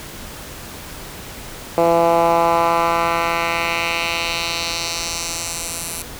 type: tone with band-pass filter sweep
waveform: 10% pulse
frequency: 168.3 Hz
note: E3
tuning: 36 cents sharp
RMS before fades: -19 dBFS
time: 1.78-6.02 s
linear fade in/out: 0 ms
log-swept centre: 570 to 11000 Hz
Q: 1.5
effects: pink hiss -34 dBFS RMS until 6.19 s